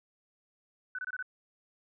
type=tone bursts; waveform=sine; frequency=1499 Hz; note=F#6; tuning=22 cents sharp; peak=-34 dBFS; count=5; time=0.95-1.226 s; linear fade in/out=2 ms; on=36 ms; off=24 ms; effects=none